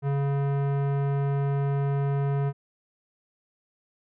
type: tone with tanh clipping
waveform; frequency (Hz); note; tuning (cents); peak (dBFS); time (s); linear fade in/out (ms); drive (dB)
sine; 140; C#3; +18; -25; 0.02-2.53; 50; 18
effects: none